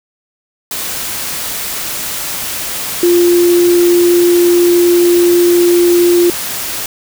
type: tone in noise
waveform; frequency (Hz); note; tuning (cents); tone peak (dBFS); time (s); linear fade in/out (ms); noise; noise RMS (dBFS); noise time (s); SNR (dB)
sine; 349.2; F4; 0; -6; 3.03-6.3; 2; white; -20; 0.71-6.86; +11
effects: none